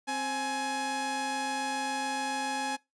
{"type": "tone pair together", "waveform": "sawtooth", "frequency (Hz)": [264.3, 840], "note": ["C4", "G#5"], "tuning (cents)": [18, 19], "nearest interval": "octave + minor sixth", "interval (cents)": 2001, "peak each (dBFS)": [-33, -27], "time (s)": [0.07, 2.77], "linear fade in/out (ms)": 20, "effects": ["noise-tail reverb RT60 0.2 s tail -22 dB re dry", "resampled to 22050 Hz"]}